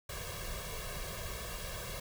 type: noise with comb filter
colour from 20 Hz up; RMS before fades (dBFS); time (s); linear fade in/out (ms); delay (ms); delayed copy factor
pink; -41; 0.09-2; 5; 1.8; +0.95
effects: none